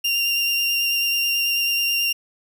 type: tone with vibrato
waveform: 30% pulse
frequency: 2781 Hz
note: F7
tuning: 8 cents flat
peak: -16 dBFS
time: 0.04-2.13 s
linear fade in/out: 10 ms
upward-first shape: sine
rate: 9.2 Hz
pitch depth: 12 cents each way
effects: none